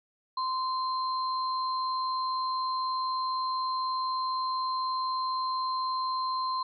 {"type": "tone pair together", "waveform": "sine", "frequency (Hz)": [1037, 4148], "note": ["C6", "C8"], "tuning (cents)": [-16, -16], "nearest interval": "2 octaves", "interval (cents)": 2400, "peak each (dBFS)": [-28, -38], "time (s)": [0.37, 6.63], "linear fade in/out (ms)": 5, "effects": []}